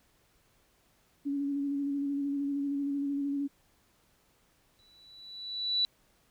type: tone with vibrato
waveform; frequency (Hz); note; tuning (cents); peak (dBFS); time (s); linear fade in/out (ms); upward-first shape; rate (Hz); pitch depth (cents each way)
sine; 281.6; C#4; +27; -29; 1.25-3.48; 20; square; 13; 19
type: tone with exponential growth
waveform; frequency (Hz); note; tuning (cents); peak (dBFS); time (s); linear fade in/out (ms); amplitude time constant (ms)
sine; 3951; B7; 0; -23; 4.79-5.85; 0; 230
effects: pink hiss -68 dBFS RMS until 6.3 s